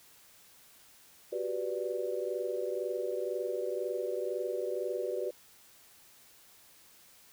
sine chord, G major seventh, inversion third, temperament equal, 370 / 392 / 493.9 / 587.3 Hz, F#4 / G4 / B4 / D5, 0 / 0 / 0 / 0 cents, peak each -37 / -38 / -36 / -38 dBFS, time 1.32-5.31 s, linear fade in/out 10 ms, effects white hiss -59 dBFS RMS until 7.32 s

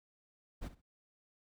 brown noise with echo, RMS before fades -40 dBFS, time 0.61-0.69 s, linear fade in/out 20 ms, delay 64 ms, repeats 2, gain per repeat -14 dB, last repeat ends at 0.818 s, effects none

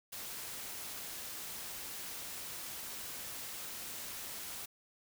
white noise, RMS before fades -44 dBFS, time 0.12-4.66 s, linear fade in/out 10 ms, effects none

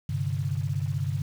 sine chord, G suspended fourth, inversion none, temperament equal, 98 / 130.81 / 146.83 Hz, G2 / C3 / D3, 0 / 0 / 0 cents, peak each -30 dBFS, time 0.09-1.22 s, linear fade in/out 5 ms, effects 8-bit

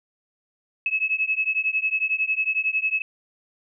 sine beating tone pair, 2578 / 2589 Hz, E7 / E7, -39 / -32 cents, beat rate 11 Hz, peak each -24 dBFS, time 0.86-3.02 s, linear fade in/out 2 ms, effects none

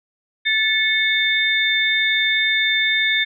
sine tone cluster, 1750 / 2198 / 3601 Hz, A6 / C#7 / A7, -10 / -15 / +39 cents, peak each -20 dBFS, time 0.45-3.25 s, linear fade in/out 20 ms, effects none

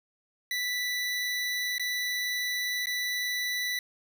25% pulse tone with dropouts, 1975.5 Hz, B6, in tune, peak -25 dBFS, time 0.51-3.79 s, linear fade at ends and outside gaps 2 ms, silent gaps 1.782-1.796 / 2.858-2.869 s, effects none

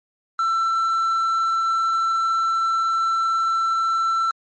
triangle tone with quantisation, 1339 Hz, E6, 27 cents sharp, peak -16 dBFS, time 0.39-4.31 s, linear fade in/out 2 ms, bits 7, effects MP3 32 kbps

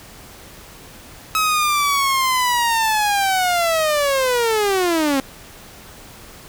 sawtooth linear sweep, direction down, 1285 to 263.6 Hz, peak -12 dBFS, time 1.35-5.2 s, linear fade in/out 0 ms, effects pink hiss -41 dBFS RMS until 6.48 s

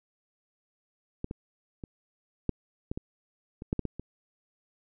clicks, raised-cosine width 3 ms, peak -19 / -22 / -26 / -13 / -19 / -21 / -26 / -14 / -15 / -18 / -24 dBFS, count 11, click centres 1.244 / 1.311 / 1.838 / 2.493 / 2.915 / 2.975 / 3.621 / 3.729 / 3.793 / 3.853 / 3.996 s, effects none

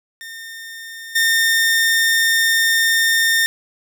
sawtooth tone with level steps, 1819 Hz, A#6, 43 cents flat, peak -28 / -10 dBFS, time 0.21-3.46 s, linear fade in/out 0 ms, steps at 1.15 s, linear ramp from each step 10 ms, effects none

